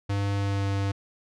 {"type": "tone with pitch glide", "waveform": "square", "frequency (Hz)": [100, 98.91], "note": ["G2", "G2"], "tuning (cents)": [35, 16], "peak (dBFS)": -25, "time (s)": [0.09, 0.92], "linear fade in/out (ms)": 10, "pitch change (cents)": -19, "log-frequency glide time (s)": [0.35, 0.67], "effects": ["low-pass 6000 Hz 12 dB/octave"]}